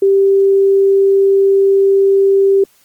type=tone; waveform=sine; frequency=392 Hz; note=G4; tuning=in tune; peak=-7 dBFS; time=0.02-2.64 s; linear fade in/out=5 ms; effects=white hiss -52 dBFS RMS until 2.84 s + Opus 24 kbps